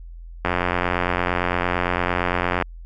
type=click train; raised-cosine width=0.5 ms; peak=-5 dBFS; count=194; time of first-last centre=0.45-2.623 s; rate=88.8 Hz; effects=added 42 Hz sine -35 dBFS peak until 2.85 s